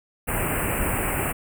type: band-stop noise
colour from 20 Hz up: pink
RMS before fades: -25 dBFS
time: 0.27-1.33 s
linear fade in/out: 20 ms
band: 2800 to 7900 Hz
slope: 96 dB/octave
effects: none